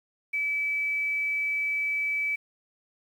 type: tone with quantisation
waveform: sine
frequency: 2300 Hz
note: D7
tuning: 37 cents flat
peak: -25 dBFS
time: 0.33-2.36 s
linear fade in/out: 10 ms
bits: 9
effects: none